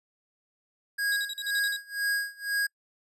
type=tone with tremolo; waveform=square; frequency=1641 Hz; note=G#6; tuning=21 cents flat; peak=-25 dBFS; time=0.98-2.67 s; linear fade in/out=10 ms; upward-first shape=sine; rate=2 Hz; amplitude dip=95%
type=tone bursts; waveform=40% pulse; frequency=3852 Hz; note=B7; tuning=44 cents flat; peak=-31 dBFS; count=8; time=1.12-1.765 s; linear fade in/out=2 ms; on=43 ms; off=43 ms
effects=noise-tail reverb RT60 0.1 s tail -26 dB re dry + resampled to 32000 Hz